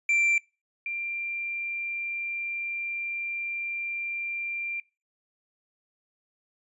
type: tone pair in turn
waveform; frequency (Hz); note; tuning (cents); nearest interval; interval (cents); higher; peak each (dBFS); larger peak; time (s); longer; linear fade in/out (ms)
triangle / sine; 2354 / 2374; D7 / D7; +3 / +18; unison; 15; second; -19 / -29; first; 0.09-0.38 / 0.86-4.8; second; 2
effects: noise-tail reverb RT60 0.3 s tail -25 dB re dry + resampled to 24000 Hz